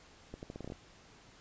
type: accelerating click train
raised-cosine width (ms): 2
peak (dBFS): -29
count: 9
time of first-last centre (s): 0.34-0.722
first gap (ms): 89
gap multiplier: 0.81
effects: pink hiss -59 dBFS RMS until 1.4 s + resampled to 16000 Hz